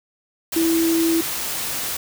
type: tone in noise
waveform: sine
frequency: 329.6 Hz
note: E4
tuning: in tune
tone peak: -16 dBFS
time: 0.56-1.21 s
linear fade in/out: 5 ms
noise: white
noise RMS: -26 dBFS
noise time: 0.52-1.97 s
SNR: +7 dB
effects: none